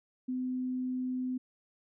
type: tone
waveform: sine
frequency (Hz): 254.5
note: C4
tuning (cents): -48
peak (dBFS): -31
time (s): 0.28-1.38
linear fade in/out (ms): 10
effects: none